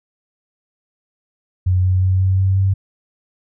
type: tone with pitch steps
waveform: sine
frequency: 91.6 / 92.56 / 93.52 / 94.5 / 95.49 / 96.49 Hz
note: F#2 / F#2 / F#2 / F#2 / G2 / G2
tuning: -17 / +1 / +19 / +37 / -45 / -27 cents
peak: -12 dBFS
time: 1.66-2.74 s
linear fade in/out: 10 ms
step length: 180 ms
effects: none